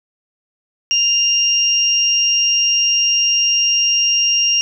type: tone pair together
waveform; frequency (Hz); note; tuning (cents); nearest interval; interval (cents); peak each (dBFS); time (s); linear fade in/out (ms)
sine; 2800 / 5600; F7 / F8; +4 / +4; octave; 1200; -15; 0.91-4.61; 0
effects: none